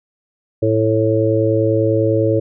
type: harmonic tone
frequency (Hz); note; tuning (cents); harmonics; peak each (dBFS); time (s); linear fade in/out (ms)
110; A2; 0; 1 / 3 / 4 / 5; -18 / -18 / -18 / -18; 0.62-2.4; 10
effects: none